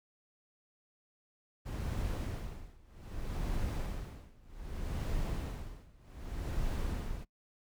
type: noise with tremolo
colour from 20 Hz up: brown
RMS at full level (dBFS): -34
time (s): 1.65-7.25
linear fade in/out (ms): 20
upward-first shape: sine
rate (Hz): 0.64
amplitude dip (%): 95
effects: noise-tail reverb RT60 0.1 s tail -21 dB re dry